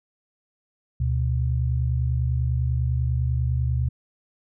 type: tone pair together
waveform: sine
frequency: 73.42 / 123.47 Hz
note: D2 / B2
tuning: 0 / 0 cents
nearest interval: major sixth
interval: 900 cents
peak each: -23 dBFS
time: 1-3.89 s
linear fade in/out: 5 ms
effects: none